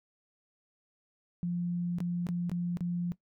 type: tone with dropouts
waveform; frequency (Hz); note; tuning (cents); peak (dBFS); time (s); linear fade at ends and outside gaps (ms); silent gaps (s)
sine; 174.61; F3; 0; -29; 1.43-3.12; 0; 1.985-2.004 / 2.268-2.288 / 2.496-2.516 / 2.771-2.807
effects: noise-tail reverb RT60 0.1 s tail -17 dB re dry

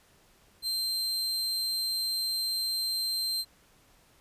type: tone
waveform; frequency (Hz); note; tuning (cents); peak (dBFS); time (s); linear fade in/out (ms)
40% pulse; 4141; C8; -19; -27; 0.62-3.45; 50
effects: pink hiss -62 dBFS RMS until 4.2 s + resampled to 32000 Hz

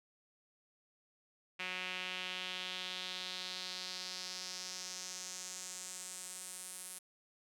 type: tone with band-pass filter sweep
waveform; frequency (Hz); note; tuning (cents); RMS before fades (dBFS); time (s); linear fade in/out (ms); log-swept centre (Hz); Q
sawtooth; 183.5; F#3; -14; -44; 1.59-6.99; 10; 2500 to 10000; 2.8
effects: none

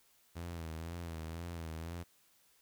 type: tone with vibrato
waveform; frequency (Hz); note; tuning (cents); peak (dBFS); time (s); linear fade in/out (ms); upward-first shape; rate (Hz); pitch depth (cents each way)
sawtooth; 83; E2; +12; -37; 0.35-2.04; 20; sine; 2; 68
effects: white hiss -69 dBFS RMS until 2.61 s

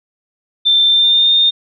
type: tone with pitch glide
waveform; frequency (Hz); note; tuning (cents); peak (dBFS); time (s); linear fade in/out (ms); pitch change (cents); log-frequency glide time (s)
sine; 3565 to 3642; A7 to A#7; +22 to -41; -8; 0.65-1.51; 20; +37; 0.87-1.32
effects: none

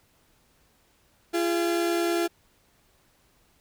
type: tone pair together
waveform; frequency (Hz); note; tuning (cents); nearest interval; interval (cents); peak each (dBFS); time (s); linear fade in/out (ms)
35% pulse; 342.1 / 412.2; F4 / G#4; -36 / -13; minor third; 323; -22 / -30; 1.33-2.28; 20
effects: pink hiss -64 dBFS RMS until 3.6 s

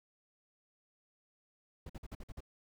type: noise bursts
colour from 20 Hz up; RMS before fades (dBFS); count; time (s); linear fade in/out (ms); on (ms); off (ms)
brown; -45; 7; 1.86-2.406; 5; 36; 49
effects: none

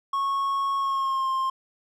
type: tone with pitch glide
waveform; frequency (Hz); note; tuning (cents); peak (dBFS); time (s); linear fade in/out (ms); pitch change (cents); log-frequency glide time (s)
triangle; 1100 to 1058.2; C#6 to C6; -14 to +19; -21; 0.13-1.5; 5; -67; 0.77-1.3
effects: none

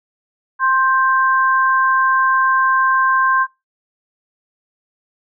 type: tone pair together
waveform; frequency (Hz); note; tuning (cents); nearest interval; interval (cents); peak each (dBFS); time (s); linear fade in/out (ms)
sine; 1054.4 / 1568; C6 / G6; +13 / 0; perfect fifth; 687; -14 / -16; 0.59-3.47; 50
effects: noise-tail reverb RT60 0.2 s tail -18 dB re dry

